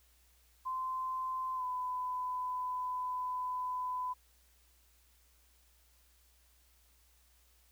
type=tone with pitch glide; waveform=sine; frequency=1034 to 1004 Hz; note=C6 to B5; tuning=-21 to +28 cents; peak=-34 dBFS; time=0.65-4.14 s; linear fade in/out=20 ms; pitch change=-51 cents; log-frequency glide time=1.55-1.64 s; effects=added 60 Hz sine -67 dBFS peak until 7.71 s + white hiss -69 dBFS RMS until 7.71 s